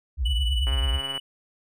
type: tone with vibrato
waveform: sine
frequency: 62.5 Hz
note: B1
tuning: 21 cents sharp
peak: -21 dBFS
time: 0.17-1.01 s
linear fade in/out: 50 ms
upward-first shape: sine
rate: 9.2 Hz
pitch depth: 250 cents each way
type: tone with tremolo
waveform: triangle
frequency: 2960 Hz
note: F#7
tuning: in tune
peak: -24 dBFS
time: 0.25-1.2 s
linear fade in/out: 10 ms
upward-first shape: triangle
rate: 19 Hz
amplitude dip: 70%
type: click train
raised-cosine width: 0.5 ms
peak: -22 dBFS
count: 70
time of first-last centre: 0.67-1.177 s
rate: 136 Hz
effects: none